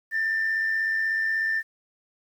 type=tone with amplitude modulation; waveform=sine; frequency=1787 Hz; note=A6; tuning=26 cents sharp; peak=-19 dBFS; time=0.11-1.63 s; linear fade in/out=50 ms; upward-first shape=sine; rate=96.4 Hz; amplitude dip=45%; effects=tanh soft clip ceiling -19 dBFS + 9-bit